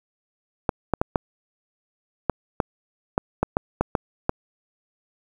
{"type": "clicks", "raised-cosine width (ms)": 1, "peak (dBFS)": -5, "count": 12, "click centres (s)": [0.692, 0.937, 1.015, 1.158, 2.297, 2.602, 3.179, 3.43, 3.569, 3.81, 3.952, 4.294], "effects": ["7-bit"]}